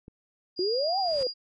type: click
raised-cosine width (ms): 3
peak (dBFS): -32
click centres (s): 0.081
type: tone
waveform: sine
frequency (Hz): 4837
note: D#8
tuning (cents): -50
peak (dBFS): -30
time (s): 0.56-1.34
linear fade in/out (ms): 50
type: exponential two-way sweep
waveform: sine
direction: up then down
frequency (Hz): 349.2 to 808 to 485.7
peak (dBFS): -25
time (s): 0.59-1.27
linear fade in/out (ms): 2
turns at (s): 0.99
type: noise with exponential growth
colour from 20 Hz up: pink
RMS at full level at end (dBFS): -42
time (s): 0.82-1.23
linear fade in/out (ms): 0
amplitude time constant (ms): 88
effects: resampled to 22050 Hz